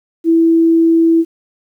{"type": "tone", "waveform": "sine", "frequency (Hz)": 329.6, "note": "E4", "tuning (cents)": 0, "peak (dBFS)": -7, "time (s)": [0.24, 1.25], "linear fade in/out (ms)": 50, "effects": ["8-bit"]}